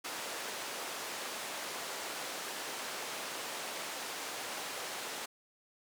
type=band-pass noise; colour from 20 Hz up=pink; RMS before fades=-41 dBFS; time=0.04-5.26 s; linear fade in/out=10 ms; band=470 to 11000 Hz; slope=12 dB/octave; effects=none